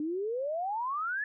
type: exponential sweep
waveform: sine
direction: up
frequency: 293.7 to 1758 Hz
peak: -30 dBFS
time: 0-1.24 s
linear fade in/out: 2 ms
effects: none